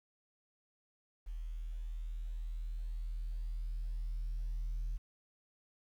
sine tone with level ramp, 40 Hz, D#1, 49 cents sharp, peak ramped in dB -38 to -32 dBFS, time 1.26-4.98 s, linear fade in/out 20 ms, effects tanh soft clip ceiling -33 dBFS + 11-bit

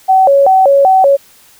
sine tone with vibrato, 650 Hz, E5, 24 cents flat, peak -4 dBFS, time 0.08-1.17 s, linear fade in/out 20 ms, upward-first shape square, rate 2.6 Hz, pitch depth 270 cents each way, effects white hiss -44 dBFS RMS until 1.59 s

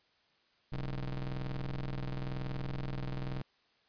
40% pulse ring-modulated tone, 62 Hz, B1, 7 cents sharp, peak -31 dBFS, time 0.72-3.42 s, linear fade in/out 5 ms, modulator 72.5 Hz, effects white hiss -70 dBFS RMS until 3.88 s + resampled to 11025 Hz

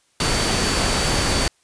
sine tone in noise, 4556 Hz, C#8, 47 cents sharp, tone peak -28 dBFS, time 0.2-1.48 s, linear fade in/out 2 ms, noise pink, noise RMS -20 dBFS, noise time 0.2-1.48 s, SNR -11 dB, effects white hiss -62 dBFS RMS until 1.63 s + resampled to 22050 Hz

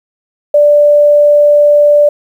sine tone, 587.3 Hz, D5, in tune, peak -3 dBFS, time 0.54-2.09 s, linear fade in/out 5 ms, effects 7-bit

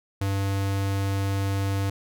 square tone, 98.2 Hz, G2, 4 cents sharp, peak -24 dBFS, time 0.21-1.9 s, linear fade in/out 5 ms, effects none

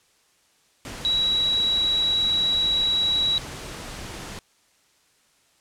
sine tone in noise, 3890 Hz, B7, 27 cents flat, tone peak -19 dBFS, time 1.05-3.38 s, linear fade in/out 0 ms, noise pink, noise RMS -36 dBFS, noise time 0.85-4.39 s, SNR +14 dB, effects white hiss -62 dBFS RMS until 5.6 s + low-pass 9000 Hz 12 dB/octave

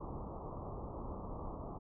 pink low-pass noise, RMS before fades -44 dBFS, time 0-1.79 s, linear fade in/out 20 ms, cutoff 1200 Hz, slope 96 dB/octave, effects none

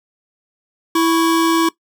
square tone pair together, 329.6 / 1108.7 Hz, E4 / C#6, 0 / 0 cents, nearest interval octave + major sixth, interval 2100 cents, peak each -14 / -20 dBFS, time 0.95-1.69 s, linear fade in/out 5 ms, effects noise-tail reverb RT60 0.1 s tail -19 dB re dry

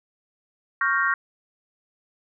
sine chord, G half-diminished seventh, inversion second, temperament equal, 1108.7 / 1396.9 / 1568 / 1864.7 Hz, Db6 / F6 / G6 / Bb6, 0 / 0 / 0 / 0 cents, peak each -25 dBFS, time 0.81-1.14 s, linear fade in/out 2 ms, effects none

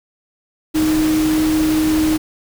sine tone in noise, 311.8 Hz, D#4, 4 cents sharp, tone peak -13 dBFS, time 0.74-2.18 s, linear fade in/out 20 ms, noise pink, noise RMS -25 dBFS, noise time 0.74-2.18 s, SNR +9 dB, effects none

